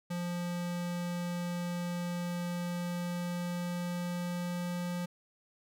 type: tone with pitch glide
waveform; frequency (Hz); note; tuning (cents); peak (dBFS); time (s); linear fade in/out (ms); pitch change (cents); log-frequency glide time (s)
square; 175 to 176.22; F3 to F3; +4 to +16; -34; 0.1-5.06; 10; +12; 2.21-4.93
effects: none